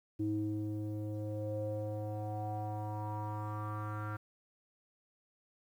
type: tone with low-pass filter sweep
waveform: square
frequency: 105.9 Hz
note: G#2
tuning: 34 cents sharp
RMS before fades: -38 dBFS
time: 0.19-4.17 s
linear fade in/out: 10 ms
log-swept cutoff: 310 to 1400 Hz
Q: 6.1
effects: 11-bit